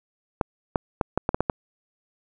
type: clicks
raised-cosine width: 1 ms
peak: -7 dBFS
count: 8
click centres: 0.412 / 0.758 / 1.012 / 1.176 / 1.291 / 1.345 / 1.406 / 1.498 s
effects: none